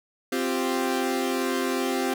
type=chord; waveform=sawtooth; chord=C suspended fourth; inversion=none; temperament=equal; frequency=261.6 / 349.2 / 392 Hz; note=C4 / F4 / G4; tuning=0 / 0 / 0 cents; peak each=-23 / -26 / -25 dBFS; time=0.32-2.14 s; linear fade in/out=5 ms; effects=none